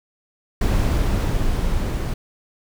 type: noise with level ramp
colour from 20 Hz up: brown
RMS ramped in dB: -17 to -23 dBFS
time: 0.61-2.14 s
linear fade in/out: 5 ms
effects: none